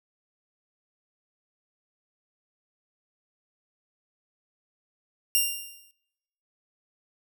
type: tone with exponential decay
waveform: 5% pulse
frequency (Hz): 2792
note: F7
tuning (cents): -1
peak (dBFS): -9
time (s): 5.35-5.91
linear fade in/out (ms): 0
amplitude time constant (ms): 120
effects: noise-tail reverb RT60 1.0 s tail -24 dB re dry